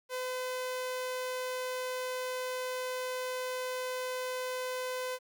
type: tone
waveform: sawtooth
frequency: 508 Hz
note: B4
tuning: 49 cents sharp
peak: -30 dBFS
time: 0.09-5.19 s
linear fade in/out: 50 ms
effects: 11-bit